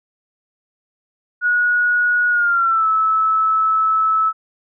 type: tone with pitch glide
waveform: sine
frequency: 1455 to 1303.8 Hz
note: F#6 to E6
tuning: -29 to -19 cents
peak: -13 dBFS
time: 1.41-4.33 s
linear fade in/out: 50 ms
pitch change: -190 cents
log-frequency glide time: 2.3-2.87 s
effects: none